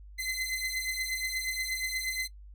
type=beating tone pair; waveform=sawtooth; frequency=2045 / 2053.4 Hz; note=C7 / C7; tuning=-40 / -33 cents; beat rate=8.4 Hz; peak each=-31 / -30 dBFS; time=0.18-2.28 s; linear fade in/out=20 ms; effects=noise-tail reverb RT60 0.1 s tail -21 dB re dry + added 50 Hz sine -46 dBFS peak until 2.54 s